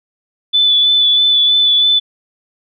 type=tone with vibrato; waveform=sine; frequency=3482 Hz; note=A7; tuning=19 cents flat; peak=-8 dBFS; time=0.53-2 s; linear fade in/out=20 ms; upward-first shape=sine; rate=3.1 Hz; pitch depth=17 cents each way; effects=none